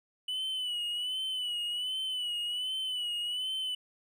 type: tone with vibrato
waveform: triangle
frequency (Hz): 2972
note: F#7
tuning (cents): +7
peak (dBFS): -30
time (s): 0.28-3.75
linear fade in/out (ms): 5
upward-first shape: sine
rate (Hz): 1.3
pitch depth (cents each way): 62
effects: none